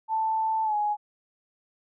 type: tone with pitch glide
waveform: sine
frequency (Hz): 883 to 835.9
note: A5 to G#5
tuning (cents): +6 to +11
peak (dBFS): -23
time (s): 0.08-0.97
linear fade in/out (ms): 50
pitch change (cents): -95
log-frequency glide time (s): 0.64-0.75
effects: none